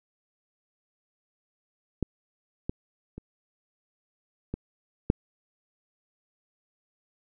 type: clicks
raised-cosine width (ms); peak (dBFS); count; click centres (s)
3; -13 / -16 / -26 / -18 / -6; 5; 2.027 / 2.695 / 3.18 / 4.54 / 5.101
effects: none